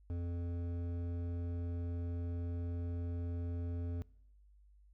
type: tone with hard clipping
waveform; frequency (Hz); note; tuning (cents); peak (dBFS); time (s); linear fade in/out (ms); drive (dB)
triangle; 86.3; F2; -20; -38; 0.1-4.02; 0; 15
effects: noise-tail reverb RT60 0.8 s tail -24 dB re dry + added 50 Hz sine -60 dBFS peak until 4.93 s